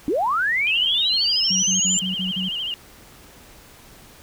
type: linear sweep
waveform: sine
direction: up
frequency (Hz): 261.6 to 7290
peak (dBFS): -18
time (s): 0.08-1.99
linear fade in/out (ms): 0
type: tone with vibrato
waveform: sine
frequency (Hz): 2997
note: F#7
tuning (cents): +22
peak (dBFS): -24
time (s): 0.67-2.74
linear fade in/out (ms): 0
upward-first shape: sine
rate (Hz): 13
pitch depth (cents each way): 110
type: tone bursts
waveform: sine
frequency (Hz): 186.4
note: F#3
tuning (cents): +13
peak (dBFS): -25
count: 6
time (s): 1.5-2.49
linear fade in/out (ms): 10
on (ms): 130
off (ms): 42
effects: pink hiss -47 dBFS RMS until 4.22 s